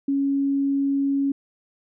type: tone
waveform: sine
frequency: 277.2 Hz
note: C#4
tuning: in tune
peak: -19 dBFS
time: 0.08-1.32 s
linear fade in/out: 5 ms
effects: none